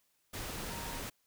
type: tone in noise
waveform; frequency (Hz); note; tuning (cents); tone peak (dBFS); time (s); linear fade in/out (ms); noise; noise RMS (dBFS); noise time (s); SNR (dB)
sine; 932.3; A#5; 0; -47; 0.7-1; 10; pink; -41; 0.33-1.1; -9
effects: white hiss -75 dBFS RMS until 1.26 s